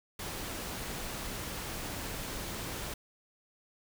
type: noise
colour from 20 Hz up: pink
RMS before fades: -39 dBFS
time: 0.19-2.94 s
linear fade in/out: 5 ms
effects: none